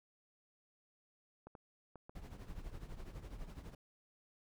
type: clicks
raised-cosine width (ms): 1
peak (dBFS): -38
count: 4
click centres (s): 1.47 / 1.552 / 1.957 / 2.095
type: noise with tremolo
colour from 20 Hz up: brown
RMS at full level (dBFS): -45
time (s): 2.15-3.75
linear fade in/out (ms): 5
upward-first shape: triangle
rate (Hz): 12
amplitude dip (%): 75
effects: none